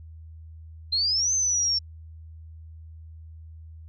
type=exponential two-way sweep; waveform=sine; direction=up then down; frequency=4100 to 6272 to 5420 Hz; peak=-21 dBFS; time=0.92-1.79 s; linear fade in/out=10 ms; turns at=1.33 s; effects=added 80 Hz sine -41 dBFS peak until 3.88 s